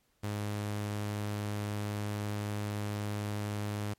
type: tone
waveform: sawtooth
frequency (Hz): 103.83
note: G#2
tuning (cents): 0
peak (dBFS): -29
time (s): 0.23-3.94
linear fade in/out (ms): 10
effects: pink hiss -73 dBFS RMS until 3.98 s + MP3 64 kbps